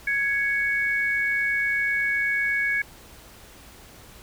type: tone pair together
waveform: sine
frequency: 1665 / 2223 Hz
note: G#6 / C#7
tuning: +4 / +4 cents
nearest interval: perfect fourth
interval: 500 cents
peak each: -24 dBFS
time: 0.07-2.82 s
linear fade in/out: 5 ms
effects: added 60 Hz sine -53 dBFS peak until 4.22 s + pink hiss -48 dBFS RMS until 4.22 s